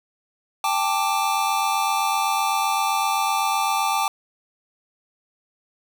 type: chord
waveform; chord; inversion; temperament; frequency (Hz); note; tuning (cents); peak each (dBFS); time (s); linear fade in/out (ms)
square; G suspended second; none; equal with one note detuned; 792.2 / 880 / 1174.7; G5 / A5 / D6; +18 / 0 / 0; -25; 0.64-4.08; 2
effects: 8-bit